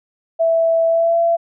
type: tone with pitch glide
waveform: sine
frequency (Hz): 659.3 to 675.1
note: E5 to E5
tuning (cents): 0 to +41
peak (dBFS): -12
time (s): 0.39-1.37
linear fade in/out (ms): 20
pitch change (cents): +41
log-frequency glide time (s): 0.87-1.19
effects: none